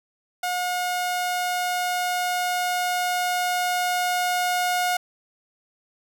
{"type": "tone with level ramp", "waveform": "sawtooth", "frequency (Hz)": 720, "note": "F#5", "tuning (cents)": -47, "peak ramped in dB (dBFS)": [-20, -17], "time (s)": [0.43, 4.97], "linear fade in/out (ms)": 5, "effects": []}